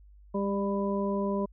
harmonic tone with a mistuned harmonic, 198.7 Hz, G3, 24 cents sharp, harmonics 1 / 2 / 3 / 5, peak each -29 / -32 / -34 / -36 dBFS, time 0.34-1.46 s, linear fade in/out 10 ms, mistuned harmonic 1, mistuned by +16 cents, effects added 50 Hz sine -51 dBFS peak until 1.52 s

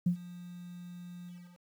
sine tone with ADSR envelope, 176.3 Hz, F3, 17 cents sharp, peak -22 dBFS, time 0.06-1.61 s, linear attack 7 ms, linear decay 94 ms, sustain -21 dB, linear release 330 ms, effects tanh soft clip ceiling -18 dBFS + 10-bit

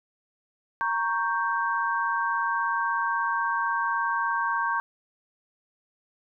sine chord, G diminished, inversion first, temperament equal, 932.3 / 1108.7 / 1568 Hz, Bb5 / Db6 / G6, 0 / 0 / 0 cents, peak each -28 dBFS, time 0.81-4.8 s, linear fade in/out 0 ms, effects none

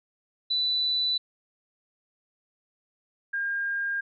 sine tone pair in turn, 3979 / 1610.4 Hz, B7 / G6, +12 / +46 cents, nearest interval octave + major third, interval 1566 cents, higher first, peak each -23 / -26 dBFS, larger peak first, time 0.5-1.18 / 3.33-4.01 s, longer neither, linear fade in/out 10 ms, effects none

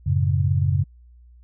sine chord, F# minor, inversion none, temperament equal, 92.5 / 110 / 138.59 Hz, F#2 / A2 / C#3, 0 / 0 / 0 cents, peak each -20 / -25 / -21 dBFS, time 0.06-0.84 s, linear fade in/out 10 ms, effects added 60 Hz sine -46 dBFS peak until 1.43 s

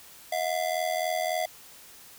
square ring-modulated tone, 679 Hz, F5, 49 cents flat, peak -24 dBFS, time 0.32-1.46 s, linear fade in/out 5 ms, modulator 41.8 Hz, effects white hiss -50 dBFS RMS until 2.18 s

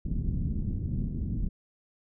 pink low-pass noise, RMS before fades -30 dBFS, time 0.05-1.49 s, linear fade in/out 10 ms, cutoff 240 Hz, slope 24 dB/octave, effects none

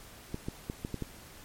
clicks, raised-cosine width 3 ms, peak -21 dBFS, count 6, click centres 0.344 / 0.485 / 0.699 / 0.849 / 0.943 / 1.023 s, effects pink hiss -51 dBFS RMS until 1.44 s + MP3 64 kbps

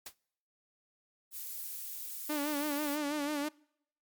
white noise with exponential decay, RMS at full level -37 dBFS, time 0.06-0.15 s, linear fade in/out 5 ms, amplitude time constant 18 ms
violet noise, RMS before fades -41 dBFS, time 1.31-2.99 s, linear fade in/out 50 ms
sawtooth tone with vibrato, 293.7 Hz, D4, in tune, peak -28 dBFS, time 2.29-3.49 s, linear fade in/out 10 ms, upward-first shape sine, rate 6.1 Hz, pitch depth 64 cents each way
effects noise-tail reverb RT60 0.7 s tail -25 dB re dry + MP3 96 kbps

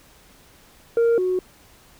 sine tone pair in turn, 465 / 367.6 Hz, A#4 / F#4, -4 / -11 cents, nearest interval major third, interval 407 cents, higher first, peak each -12 / -18 dBFS, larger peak first, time 0.97-1.18 / 1.18-1.39 s, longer neither, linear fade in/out 2 ms, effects tanh soft clip ceiling -14 dBFS + pink hiss -52 dBFS RMS until 1.99 s

